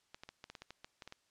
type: clicks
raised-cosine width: 0.2 ms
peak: -30 dBFS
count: 12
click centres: 0.145 / 0.235 / 0.29 / 0.441 / 0.5 / 0.552 / 0.62 / 0.706 / 0.845 / 1.022 / 1.076 / 1.124 s
effects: white hiss -75 dBFS RMS until 1.3 s + low-pass 7000 Hz 12 dB/octave